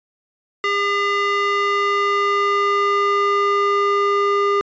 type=tone with band-pass filter sweep; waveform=square; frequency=403.7 Hz; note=G#4; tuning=49 cents flat; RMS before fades=-18 dBFS; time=0.64-4.61 s; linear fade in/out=0 ms; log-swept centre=1800 to 950 Hz; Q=1.5; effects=resampled to 16000 Hz